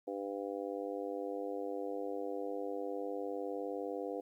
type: harmonic tone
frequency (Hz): 99.8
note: G2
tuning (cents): +32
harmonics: 3 / 4 / 5 / 6 / 7 / 8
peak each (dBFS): -43 / -43 / -40 / -53 / -46 / -52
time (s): 0.07-4.21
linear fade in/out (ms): 10
effects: 12-bit